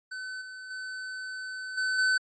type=tone with level steps; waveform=square; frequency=1517 Hz; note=F#6; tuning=43 cents sharp; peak=-36 / -41 / -36 / -27 / -23 dBFS; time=0.11-2.18 s; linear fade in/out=10 ms; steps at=0.41 / 0.7 / 1.77 / 1.98 s; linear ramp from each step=10 ms; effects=resampled to 16000 Hz